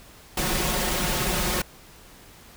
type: noise with comb filter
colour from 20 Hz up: pink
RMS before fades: -25 dBFS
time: 0.37-1.62 s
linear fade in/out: 5 ms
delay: 5.5 ms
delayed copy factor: +0.7
effects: pink hiss -49 dBFS RMS until 2.56 s